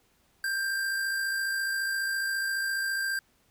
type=tone with amplitude modulation; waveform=square; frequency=1583 Hz; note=G6; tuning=17 cents sharp; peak=-27 dBFS; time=0.44-3.19 s; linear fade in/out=2 ms; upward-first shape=sine; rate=54.6 Hz; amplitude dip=30%; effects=pink hiss -67 dBFS RMS until 3.5 s